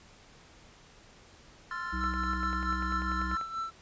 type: chord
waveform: triangle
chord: F major seventh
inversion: second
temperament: equal with one note detuned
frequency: 1046.5 / 1340.8 / 1396.9 / 1760 Hz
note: C6 / E6 / F6 / A6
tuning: 0 / +29 / 0 / 0 cents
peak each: -38 dBFS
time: 1.71-3.37 s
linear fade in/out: 2 ms
type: harmonic tone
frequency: 63.8 Hz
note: C2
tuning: 43 cents flat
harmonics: 1 / 3 / 5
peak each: -34 / -39 / -41 dBFS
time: 1.92-3.36 s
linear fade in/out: 20 ms
type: tone with tremolo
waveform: triangle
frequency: 1333 Hz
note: E6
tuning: 19 cents sharp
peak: -29 dBFS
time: 1.99-3.71 s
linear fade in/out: 20 ms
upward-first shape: sine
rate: 4.5 Hz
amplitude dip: 65%
type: click train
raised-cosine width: 0.5 ms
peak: -29 dBFS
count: 15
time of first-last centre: 2.04-3.413 s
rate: 10.2 Hz
effects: pink hiss -56 dBFS RMS until 3.81 s + resampled to 16000 Hz